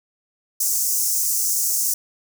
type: high-pass noise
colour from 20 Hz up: pink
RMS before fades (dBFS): -21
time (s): 0.6-1.94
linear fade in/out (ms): 5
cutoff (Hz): 5700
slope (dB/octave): 48
effects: none